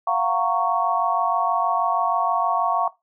sine chord, Gb major seventh, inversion third, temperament just, 693.7 / 740 / 925 / 1110 Hz, F5 / Gb5 / Bb5 / Db6, -12 / 0 / -14 / +2 cents, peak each -24 / -25 / -26 / -22 dBFS, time 0.07-2.88 s, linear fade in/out 5 ms, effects noise-tail reverb RT60 0.2 s tail -18 dB re dry

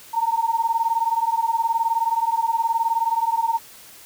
sine beating tone pair, 904 / 923 Hz, A5 / A#5, +47 / -17 cents, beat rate 19 Hz, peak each -22 / -21 dBFS, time 0.13-3.59 s, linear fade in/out 20 ms, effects white hiss -45 dBFS RMS until 4.05 s

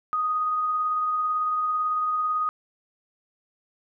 sine tone with tremolo, 1244.5 Hz, D#6, in tune, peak -21 dBFS, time 0.13-2.49 s, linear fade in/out 0 ms, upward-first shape triangle, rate 18 Hz, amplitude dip 25%, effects none

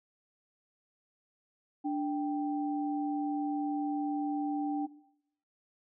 sine tone pair together, 293.7 / 784.1 Hz, D4 / G5, 0 / 0 cents, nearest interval octave + perfect fourth, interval 1700 cents, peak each -30 / -36 dBFS, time 1.84-4.87 s, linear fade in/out 20 ms, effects noise-tail reverb RT60 0.7 s tail -17 dB re dry

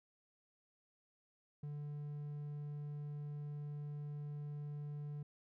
triangle tone, 146.83 Hz, D3, in tune, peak -40 dBFS, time 1.63-5.23 s, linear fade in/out 5 ms, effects none

